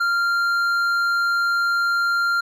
sine tone with hard clipping, 1390 Hz, F6, 9 cents flat, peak -19 dBFS, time 0-2.41 s, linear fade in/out 10 ms, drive 6 dB, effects none

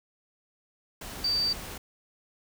sine tone in noise, 4638 Hz, D8, 22 cents flat, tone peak -24 dBFS, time 1.24-1.53 s, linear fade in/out 5 ms, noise pink, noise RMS -40 dBFS, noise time 1.01-1.78 s, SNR +13 dB, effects none

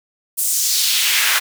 pink noise with high-pass filter sweep, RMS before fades -17 dBFS, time 0.37-1.4 s, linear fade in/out 20 ms, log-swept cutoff 9700 to 1400 Hz, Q 1.6, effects none

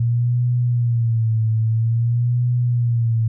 sine tone with vibrato, 116.54 Hz, A#2, in tune, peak -15 dBFS, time 0-3.28 s, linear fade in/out 5 ms, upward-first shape sine, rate 0.5 Hz, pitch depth 86 cents each way, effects none

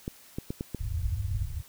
clicks, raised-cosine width 3 ms, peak -19 dBFS, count 5, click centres 0.079 / 0.385 / 0.505 / 0.609 / 0.747 s
white low-pass noise, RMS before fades -31 dBFS, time 0.79-1.63 s, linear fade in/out 20 ms, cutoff 110 Hz, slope 48 dB/octave
effects white hiss -54 dBFS RMS until 1.68 s

